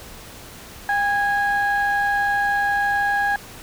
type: tone pair together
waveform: sine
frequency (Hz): 807.1 / 1652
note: G#5 / G#6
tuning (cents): -50 / -10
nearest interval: octave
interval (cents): 1240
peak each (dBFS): -19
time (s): 0.89-3.36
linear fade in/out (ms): 2
effects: tanh soft clip ceiling -13 dBFS + pink hiss -40 dBFS RMS until 3.62 s